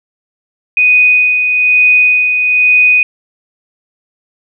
sine tone with tremolo, 2489 Hz, D#7, in tune, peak -4 dBFS, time 0.77-3.03 s, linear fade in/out 2 ms, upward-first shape sine, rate 1.1 Hz, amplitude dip 45%, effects none

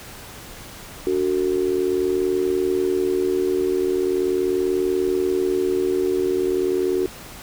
sine tone with amplitude modulation, 370 Hz, F#4, in tune, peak -14 dBFS, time 1.07-7.06 s, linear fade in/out 0 ms, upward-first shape sine, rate 80.4 Hz, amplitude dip 85%, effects pink hiss -39 dBFS RMS until 7.42 s

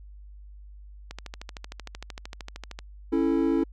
click train, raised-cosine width 0.2 ms, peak -20 dBFS, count 23, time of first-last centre 1.11-2.789 s, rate 13.1 Hz
triangle chord, A major, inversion first, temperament just, 275 / 330 / 440 Hz, C#4 / E4 / A4, -14 / +2 / 0 cents, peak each -23 / -22 / -28 dBFS, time 3.12-3.64 s, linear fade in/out 10 ms
effects added 50 Hz sine -43 dBFS peak until 3.72 s

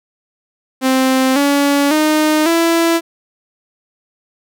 sawtooth tone with pitch steps, 261.6 / 283.6 / 307.5 / 333.4 Hz, C4 / C#4 / D#4 / E4, 0 / +40 / -20 / +20 cents, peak -7 dBFS, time 0.81-3.01 s, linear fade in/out 50 ms, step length 550 ms, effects none

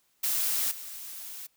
blue noise with level steps, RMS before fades -28 / -41 dBFS, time 0.23-1.47 s, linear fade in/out 10 ms, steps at 0.71 s, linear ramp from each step 5 ms, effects white hiss -70 dBFS RMS until 1.56 s

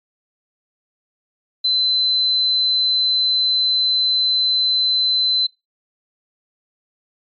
sine tone, 4050 Hz, B7, 43 cents sharp, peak -14 dBFS, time 1.64-5.47 s, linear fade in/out 10 ms, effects noise-tail reverb RT60 0.2 s tail -22 dB re dry + MP3 64 kbps

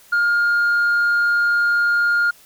sine tone, 1414 Hz, F6, 21 cents sharp, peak -12 dBFS, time 0.12-2.31 s, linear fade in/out 10 ms, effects tanh soft clip ceiling -13 dBFS + white hiss -49 dBFS RMS until 2.45 s

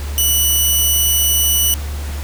5% pulse tone, 2960 Hz, F#7, in tune, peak -4 dBFS, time 0.18-1.74 s, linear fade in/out 0 ms, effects added 72 Hz sine -21 dBFS peak until 2.23 s + pink hiss -33 dBFS RMS until 2.23 s

